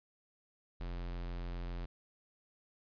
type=tone; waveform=square; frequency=43.65 Hz; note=F1; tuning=in tune; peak=-39 dBFS; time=0.8-1.86 s; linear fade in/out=10 ms; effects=resampled to 11025 Hz + 13-bit